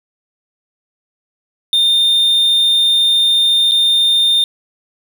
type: tone with dropouts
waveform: triangle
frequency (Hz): 3627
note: A#7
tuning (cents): -48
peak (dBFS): -8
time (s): 1.73-4.44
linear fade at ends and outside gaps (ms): 1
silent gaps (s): 3.712-3.718
effects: none